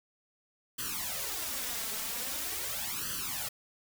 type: noise with flanger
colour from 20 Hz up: white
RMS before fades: -36 dBFS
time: 0.78-3.49 s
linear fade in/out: 10 ms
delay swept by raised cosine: 0.65 to 4.55 ms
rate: 0.43 Hz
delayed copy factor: +1
effects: none